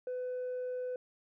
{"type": "tone with tanh clipping", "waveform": "triangle", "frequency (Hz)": 502, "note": "B4", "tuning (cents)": 28, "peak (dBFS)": -35, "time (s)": [0.07, 0.96], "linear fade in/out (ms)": 2, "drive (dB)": 6, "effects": []}